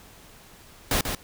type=noise with echo; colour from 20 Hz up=pink; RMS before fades=-23 dBFS; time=0.91-1.01 s; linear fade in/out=2 ms; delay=140 ms; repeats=1; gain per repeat=-6 dB; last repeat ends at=1.15 s; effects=pink hiss -50 dBFS RMS until 1.23 s